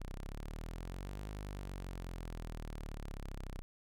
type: exponential two-way sweep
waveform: sawtooth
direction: up then down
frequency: 30.87 to 51.91 to 31.49 Hz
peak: -38 dBFS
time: 0-3.62 s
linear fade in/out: 0 ms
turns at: 1.27 s
effects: none